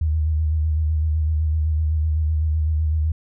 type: tone with vibrato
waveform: sine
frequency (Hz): 77.78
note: D#2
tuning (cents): 0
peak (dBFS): -17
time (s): 0.01-3.12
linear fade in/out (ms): 5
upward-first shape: square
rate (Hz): 7.9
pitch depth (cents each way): 35
effects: none